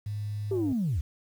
sine tone, 104.2 Hz, G#2, 6 cents sharp, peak -30 dBFS, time 0.06-0.73 s, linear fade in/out 5 ms
sine linear sweep, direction down, 401.8 to 61.5 Hz, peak -24 dBFS, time 0.51-1.01 s, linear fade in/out 5 ms
effects tanh soft clip ceiling -21 dBFS + 9-bit

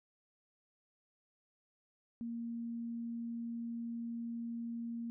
sine tone, 233.1 Hz, A#3, in tune, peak -38 dBFS, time 2.21-5.1 s, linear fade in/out 0 ms, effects none

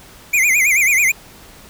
square tone with vibrato, 2243 Hz, C#7, 20 cents sharp, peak -12 dBFS, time 0.33-1.12 s, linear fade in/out 10 ms, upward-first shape sine, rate 9.2 Hz, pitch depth 170 cents each way, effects pink hiss -42 dBFS RMS until 1.69 s

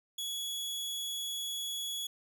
sawtooth tone, 3370 Hz, G#7, 25 cents sharp, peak -32 dBFS, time 0.18-2.07 s, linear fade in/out 5 ms, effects none

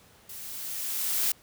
blue noise with level ramp, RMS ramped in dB -42 to -25 dBFS, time 0.29-1.32 s, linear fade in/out 5 ms, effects pink hiss -57 dBFS RMS until 1.42 s + high-pass 60 Hz 12 dB/octave

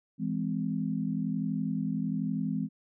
sine chord, E augmented, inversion none, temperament just, 164.81 / 206 / 257.5 Hz, E3 / G#3 / B#3, 0 / -14 / -28 cents, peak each -33 / -32 / -33 dBFS, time 0.18-2.69 s, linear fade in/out 50 ms, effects none

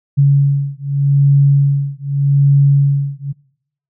sine beating tone pair, 140 / 140.83 Hz, C#3 / C#3, +18 / +28 cents, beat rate 0.83 Hz, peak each -12 dBFS, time 0.17-3.33 s, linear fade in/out 20 ms, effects noise-tail reverb RT60 0.7 s tail -24 dB re dry

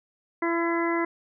harmonic tone, 337 Hz, E4, 38 cents sharp, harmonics 1 / 2 / 3 / 4 / 5 / 6, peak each -25 / -33 / -30 / -35 / -36 / -32 dBFS, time 0.42-1.05 s, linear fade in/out 5 ms, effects none

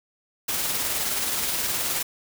white noise with tremolo, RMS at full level -25 dBFS, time 0.48-2.03 s, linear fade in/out 10 ms, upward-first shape sine, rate 19 Hz, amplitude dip 30%, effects none

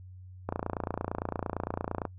click train, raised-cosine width 1 ms, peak -17 dBFS, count 46, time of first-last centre 0.49-2.053 s, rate 28.8 Hz, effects noise-tail reverb RT60 0.1 s tail -24 dB re dry + added 92 Hz sine -45 dBFS peak until 2.18 s

